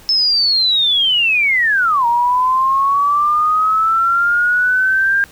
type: linear two-way sweep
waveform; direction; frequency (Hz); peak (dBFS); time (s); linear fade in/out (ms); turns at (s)
sine; down then up; 5274 to 934 to 1608; -11; 0.09-5.24; 0; 2.06
effects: pink hiss -43 dBFS RMS until 5.31 s